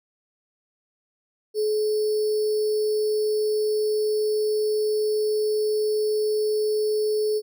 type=tone with sample-and-hold; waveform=sine; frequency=426.3 Hz; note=G#4; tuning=45 cents sharp; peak=-20 dBFS; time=1.54-7.42 s; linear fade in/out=50 ms; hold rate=4900 Hz; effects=none